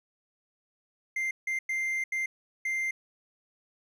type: tone bursts at uneven times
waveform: triangle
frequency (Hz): 2093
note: C7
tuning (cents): 0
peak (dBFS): -26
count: 5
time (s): 1.16-1.31 / 1.47-1.59 / 1.69-2.04 / 2.12-2.26 / 2.65-2.91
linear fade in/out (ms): 5
effects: none